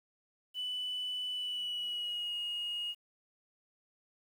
sine tone with pitch glide, 2986 to 2871 Hz, F#7 to F7, +15 to +47 cents, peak -33 dBFS, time 0.54-2.95 s, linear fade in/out 50 ms, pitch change -68 cents, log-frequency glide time 1.32-2.36 s, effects tanh soft clip ceiling -31 dBFS + 10-bit

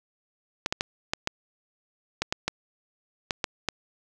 clicks, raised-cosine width 0.2 ms, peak -8 dBFS, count 11, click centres 0.661 / 0.725 / 0.809 / 1.135 / 1.274 / 2.22 / 2.325 / 2.48 / 3.308 / 3.442 / 3.687 s, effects none

